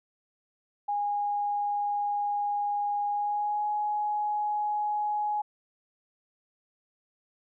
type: tone with pitch glide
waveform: sine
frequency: 821 to 837.3 Hz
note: G#5 to G#5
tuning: -20 to +14 cents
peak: -26 dBFS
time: 0.88-5.42 s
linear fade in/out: 10 ms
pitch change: +34 cents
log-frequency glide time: 3.09-3.68 s
effects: none